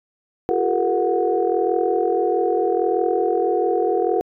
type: tone cluster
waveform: sine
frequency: 346.9 / 387.7 / 432.4 / 474 / 733 Hz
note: F4 / G4 / A4 / A#4 / F#5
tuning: -12 / -19 / -30 / +29 / -16 cents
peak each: -23 dBFS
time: 0.49-4.21 s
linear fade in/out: 0 ms
effects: tanh soft clip ceiling -5 dBFS